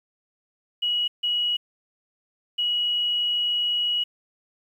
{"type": "tone bursts at uneven times", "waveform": "sine", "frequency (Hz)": 2913, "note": "F#7", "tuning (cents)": -28, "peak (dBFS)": -21, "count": 3, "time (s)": [[0.82, 1.08], [1.23, 1.57], [2.58, 4.04]], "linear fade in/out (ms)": 10, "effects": ["9-bit"]}